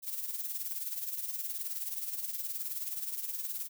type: noise with tremolo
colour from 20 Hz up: violet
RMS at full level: -35 dBFS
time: 0.02-3.69 s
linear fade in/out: 50 ms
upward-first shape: sine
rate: 19 Hz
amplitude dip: 60%
effects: none